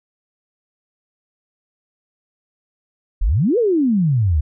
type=exponential two-way sweep; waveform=sine; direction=up then down; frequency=35.11 to 503 to 69.2 Hz; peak=-13 dBFS; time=3.21-4.41 s; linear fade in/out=10 ms; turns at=3.58 s; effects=none